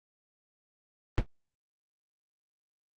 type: noise with exponential decay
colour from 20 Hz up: brown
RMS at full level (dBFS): -18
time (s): 1.18-1.26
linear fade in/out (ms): 0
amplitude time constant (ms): 16
effects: low-pass 4000 Hz 12 dB/octave + Opus 24 kbps